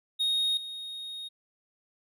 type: tone with level steps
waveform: triangle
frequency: 3729 Hz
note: A#7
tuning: in tune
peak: -23 / -35 dBFS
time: 0.19-1.29 s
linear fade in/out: 20 ms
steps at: 0.57 s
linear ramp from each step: 2 ms
effects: none